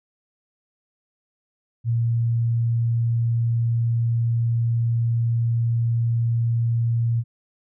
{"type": "tone", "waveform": "sine", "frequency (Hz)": 116.54, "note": "A#2", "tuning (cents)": 0, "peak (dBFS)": -18, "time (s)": [1.84, 7.24], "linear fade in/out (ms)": 50, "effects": []}